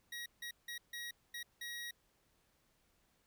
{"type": "tone bursts at uneven times", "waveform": "25% pulse", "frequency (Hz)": 1900, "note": "A#6", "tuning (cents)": 33, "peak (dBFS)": -39, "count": 6, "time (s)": [[0.12, 0.26], [0.42, 0.51], [0.68, 0.78], [0.93, 1.11], [1.34, 1.43], [1.61, 1.91]], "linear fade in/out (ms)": 5, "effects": ["pink hiss -75 dBFS RMS until 3.26 s"]}